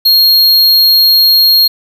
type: tone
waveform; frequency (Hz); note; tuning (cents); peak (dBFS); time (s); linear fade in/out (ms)
square; 4260; C8; +30; -5; 0.05-1.68; 10
effects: 7-bit